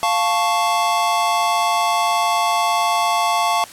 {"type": "chord", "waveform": "square", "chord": "F augmented", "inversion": "none", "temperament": "equal", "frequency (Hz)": [698.5, 880, 1108.7], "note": ["F5", "A5", "C#6"], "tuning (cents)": [0, 0, 0], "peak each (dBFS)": -21, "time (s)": [0.03, 3.64], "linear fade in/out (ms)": 0, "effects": ["white hiss -39 dBFS RMS until 3.72 s", "low-pass 11000 Hz 12 dB/octave"]}